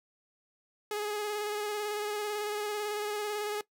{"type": "tone with vibrato", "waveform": "sawtooth", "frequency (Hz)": 418.5, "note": "G#4", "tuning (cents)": 13, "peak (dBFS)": -28, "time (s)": [0.91, 3.61], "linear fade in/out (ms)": 2, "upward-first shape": "square", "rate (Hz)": 18, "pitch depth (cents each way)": 20, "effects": ["noise-tail reverb RT60 0.1 s tail -19 dB re dry"]}